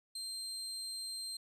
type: tone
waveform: 30% pulse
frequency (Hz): 4164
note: C8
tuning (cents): -9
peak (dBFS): -37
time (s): 0.15-1.37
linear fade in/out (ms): 5
effects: resampled to 32000 Hz